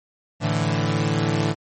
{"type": "chord", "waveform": "sawtooth", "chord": "A suspended fourth", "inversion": "none", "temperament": "equal", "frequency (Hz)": [110, 146.83, 164.81], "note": ["A2", "D3", "E3"], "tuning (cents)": [0, 0, 0], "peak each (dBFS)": -20, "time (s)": [0.4, 1.55], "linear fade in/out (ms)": 50, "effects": ["MP3 32 kbps"]}